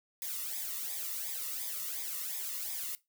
blue noise with flanger, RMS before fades -38 dBFS, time 0.22-2.95 s, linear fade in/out 0 ms, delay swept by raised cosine 0.69 to 1.29 ms, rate 2.8 Hz, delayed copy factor -0.8, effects noise-tail reverb RT60 0.2 s tail -19 dB re dry

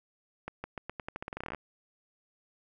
accelerating click train, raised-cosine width 0.5 ms, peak -22 dBFS, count 19, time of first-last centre 0.48-1.547 s, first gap 160 ms, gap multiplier 0.86, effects none

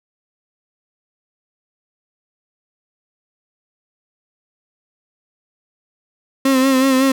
35% pulse tone with vibrato, 264.7 Hz, C4, 20 cents sharp, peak -10 dBFS, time 6.45-7.12 s, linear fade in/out 5 ms, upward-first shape sine, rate 5.4 Hz, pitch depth 44 cents each way, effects none

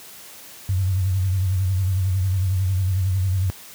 sine tone with vibrato, 94 Hz, F#2, 28 cents sharp, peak -17 dBFS, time 0.69-3.5 s, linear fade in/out 0 ms, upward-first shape sine, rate 11 Hz, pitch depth 77 cents each way, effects white hiss -42 dBFS RMS until 3.74 s + high-pass 60 Hz 12 dB/octave

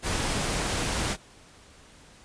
pink noise, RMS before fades -28 dBFS, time 0.02-1.17 s, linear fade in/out 50 ms, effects pink hiss -53 dBFS RMS until 2.24 s + resampled to 22050 Hz

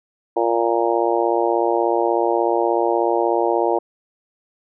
harmonic tone, 116.54 Hz, A#2, in tune, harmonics 3 / 4 / 5 / 6 / 7 / 8, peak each -21 / -22 / -23 / -24 / -24 / -25 dBFS, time 0.36-3.79 s, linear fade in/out 10 ms, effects none

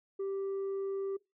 sine tone, 391 Hz, G4, 4 cents flat, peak -30 dBFS, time 0.19-1.17 s, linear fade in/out 10 ms, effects noise-tail reverb RT60 0.2 s tail -22 dB re dry + tanh soft clip ceiling -32 dBFS

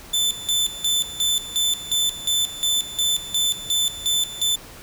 sawtooth tone with tremolo, 3525 Hz, A7, 2 cents sharp, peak -15 dBFS, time 0.13-4.56 s, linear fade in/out 10 ms, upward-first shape square, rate 2.8 Hz, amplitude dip 80%, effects pink hiss -42 dBFS RMS until 4.82 s

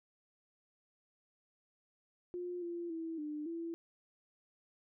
sine tone with pitch steps, 355.1 / 343.7 / 326.9 / 300.1 / 333.9 Hz, F4 / F4 / E4 / D4 / E4, +29 / -28 / -14 / +38 / +22 cents, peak -38 dBFS, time 2.34-3.74 s, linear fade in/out 0 ms, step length 280 ms, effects none

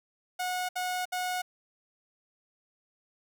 sawtooth tone bursts, 729 Hz, F#5, 26 cents flat, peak -26 dBFS, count 3, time 0.39-1.42 s, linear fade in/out 10 ms, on 300 ms, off 65 ms, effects none

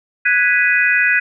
sine chord, G# minor seventh, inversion third, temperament equal, 1480 / 1661.2 / 1975.5 / 2489 Hz, F#6 / G#6 / B6 / D#7, 0 / 0 / 0 / 0 cents, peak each -17 dBFS, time 0.25-1.2 s, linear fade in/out 10 ms, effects none

